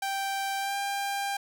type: tone with pitch glide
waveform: sawtooth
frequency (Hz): 784 to 797.2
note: G5 to G5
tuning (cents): 0 to +29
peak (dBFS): -25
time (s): 0.02-1.37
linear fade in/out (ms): 5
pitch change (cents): +29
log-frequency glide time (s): 0.58-0.76
effects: none